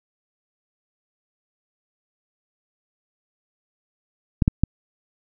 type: clicks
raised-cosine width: 5 ms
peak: -3 dBFS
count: 3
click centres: 4.422 / 4.479 / 4.636 s
effects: none